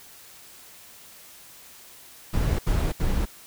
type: noise bursts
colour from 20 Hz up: brown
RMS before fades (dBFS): -23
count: 3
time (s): 2.33-3.256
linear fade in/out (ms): 10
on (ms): 260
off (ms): 73
effects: white hiss -48 dBFS RMS until 3.46 s